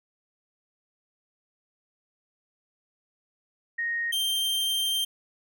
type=tone pair in turn; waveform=sine / 45% pulse; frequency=1864.7 / 3156 Hz; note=A#6 / G7; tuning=0 / +11 cents; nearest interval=major sixth; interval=911 cents; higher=second; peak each=-26 / -24 dBFS; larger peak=second; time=3.78-4.12 / 4.12-5.05 s; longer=second; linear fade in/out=10 ms; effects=none